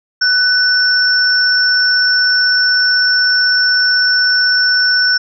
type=tone pair together; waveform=sine; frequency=1496 / 5418 Hz; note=F#6 / E8; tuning=+19 / +47 cents; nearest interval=octave + minor seventh; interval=2228 cents; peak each=-12 dBFS; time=0.21-5.18 s; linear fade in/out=10 ms; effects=none